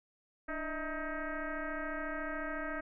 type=tone with frequency modulation; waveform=sine; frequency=643 Hz; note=E5; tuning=43 cents flat; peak=-35 dBFS; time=0.48-2.81 s; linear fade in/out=10 ms; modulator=313 Hz; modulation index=4; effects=none